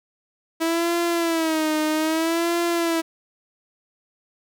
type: tone with vibrato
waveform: sawtooth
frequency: 324.9 Hz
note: E4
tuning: 25 cents flat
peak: -16 dBFS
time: 0.6-3.02 s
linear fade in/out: 20 ms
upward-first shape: sine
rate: 0.62 Hz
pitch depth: 92 cents each way
effects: none